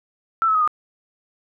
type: tone with pitch steps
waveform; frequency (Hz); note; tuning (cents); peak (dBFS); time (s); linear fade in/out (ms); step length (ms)
sine; 1333 / 1295.1 / 1258.2 / 1222.4; E6 / E6 / D#6 / D#6; +19 / -31 / +19 / -31; -15; 0.42-0.676; 0; 64
effects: none